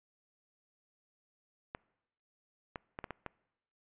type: clicks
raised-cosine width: 0.5 ms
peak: -24 dBFS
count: 6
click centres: 1.749 / 2.758 / 2.989 / 3.042 / 3.107 / 3.263 s
effects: noise-tail reverb RT60 0.9 s tail -24 dB re dry + resampled to 8000 Hz